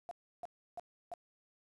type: tone bursts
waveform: sine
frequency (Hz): 698.5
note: F5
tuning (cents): 0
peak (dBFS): -40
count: 4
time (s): 0.09-1.138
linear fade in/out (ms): 0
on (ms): 22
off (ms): 320
effects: resampled to 24000 Hz + 11-bit